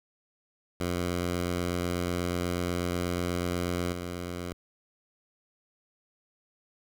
10% pulse tone with level steps, 88.2 Hz, F2, 18 cents sharp, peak -20 / -26 dBFS, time 0.8-4.53 s, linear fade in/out 5 ms, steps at 3.92 s, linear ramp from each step 10 ms, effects none

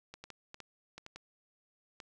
clicks, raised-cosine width 0.2 ms, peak -29 dBFS, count 9, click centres 0.14 / 0.24 / 0.303 / 0.544 / 0.603 / 0.98 / 1.064 / 1.16 / 2.002 s, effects none

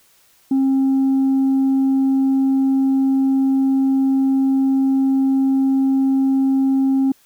sine tone, 268.3 Hz, C4, 44 cents sharp, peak -11 dBFS, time 0.51-7.12 s, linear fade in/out 5 ms, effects tanh soft clip ceiling -12 dBFS + white hiss -55 dBFS RMS until 7.25 s

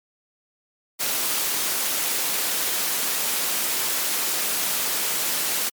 white noise, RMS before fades -24 dBFS, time 0.99-5.7 s, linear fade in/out 20 ms, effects high-pass 200 Hz 12 dB/octave + MP3 96 kbps

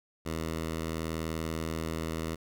10% pulse tone, 80.7 Hz, E2, 36 cents flat, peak -24 dBFS, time 0.25-2.36 s, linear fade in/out 20 ms, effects none

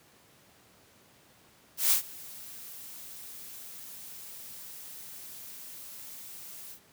blue noise with ADSR envelope, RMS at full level -22 dBFS, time 1.77-6.8 s, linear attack 140 ms, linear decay 110 ms, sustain -23 dB, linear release 85 ms, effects pink hiss -60 dBFS RMS until 6.92 s + high-pass 100 Hz 12 dB/octave

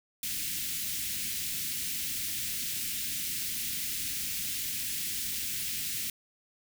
white band-stop noise, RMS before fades -34 dBFS, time 0.23-6.1 s, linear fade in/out 2 ms, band 280 to 2000 Hz, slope 24 dB/octave, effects none

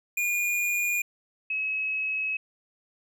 square / sine tone pair in turn, 2431 / 2567 Hz, D#7 / E7, -41 / -47 cents, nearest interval minor second, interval 94 cents, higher second, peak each -25 / -26 dBFS, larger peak first, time 0.17-1.02 / 1.5-2.37 s, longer second, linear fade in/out 5 ms, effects none

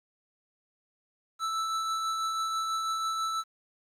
square tone with tremolo, 1318.5 Hz, E6, in tune, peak -28 dBFS, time 1.39-3.44 s, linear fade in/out 50 ms, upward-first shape triangle, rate 6.1 Hz, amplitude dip 30%, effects low-pass 8000 Hz 12 dB/octave + 10-bit

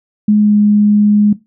sine tone with pitch glide, 210.2 to 208 Hz, G#3 to G#3, +21 to +3 cents, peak -6 dBFS, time 0.28-1.33 s, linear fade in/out 5 ms, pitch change -18 cents, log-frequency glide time 0.38-0.56 s, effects noise-tail reverb RT60 0.2 s tail -17 dB re dry

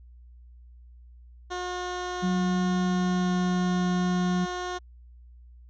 15% pulse tone, 360.1 Hz, F#4, 47 cents flat, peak -24 dBFS, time 1.5-4.79 s, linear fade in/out 20 ms
sine tone with pitch glide, 183.6 to 180.34 Hz, F#3 to F#3, -13 to -44 cents, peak -23 dBFS, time 2.22-4.46 s, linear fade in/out 20 ms, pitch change -31 cents, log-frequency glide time 2.79-3.83 s
effects added 60 Hz sine -47 dBFS peak until 5.69 s + resampled to 16000 Hz

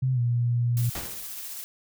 sine tone with pitch glide, 130 to 119.9 Hz, C3 to A#2, -11 to +49 cents, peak -21 dBFS, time 0.02-0.9 s, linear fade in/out 10 ms, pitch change -140 cents, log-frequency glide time 0.13-0.2 s
blue noise with tremolo, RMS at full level -36 dBFS, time 0.77-1.64 s, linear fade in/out 0 ms, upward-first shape sine, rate 15 Hz, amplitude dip 25%
pink noise with exponential decay, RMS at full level -32 dBFS, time 0.95-1.41 s, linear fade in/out 1 ms, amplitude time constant 100 ms
effects none

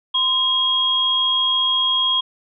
sine tone pair together, 1031 / 3273 Hz, C6 / G#7, -26 / -26 cents, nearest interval octave + minor sixth, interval 2000 cents, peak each -24 / -16 dBFS, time 0.14-2.21 s, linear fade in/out 10 ms, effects none

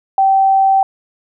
sine tone, 775 Hz, G5, 20 cents flat, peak -8 dBFS, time 0.18-0.83 s, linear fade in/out 2 ms, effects none

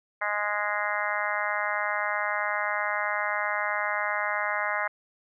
harmonic tone, 207.7 Hz, G#3, in tune, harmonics 3 / 4 / 5 / 6 / 7 / 8 / 9 / 10, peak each -34 / -34 / -34 / -34 / -34 / -34 / -34 / -34 dBFS, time 0.21-4.88 s, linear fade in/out 10 ms, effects none

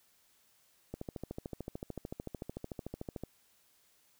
click train, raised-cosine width 2 ms, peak -26 dBFS, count 32, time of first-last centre 0.94-3.236 s, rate 13.5 Hz, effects white hiss -69 dBFS RMS until 4.19 s

